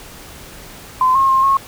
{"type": "tone with pitch steps", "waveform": "sine", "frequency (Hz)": [1028, 1077, 1063, 1089], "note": ["C6", "C6", "C6", "C#6"], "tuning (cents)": [-31, 50, 27, -31], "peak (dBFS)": -10, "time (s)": [1.01, 1.57], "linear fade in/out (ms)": 2, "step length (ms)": 140, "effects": ["pink hiss -37 dBFS RMS until 1.67 s"]}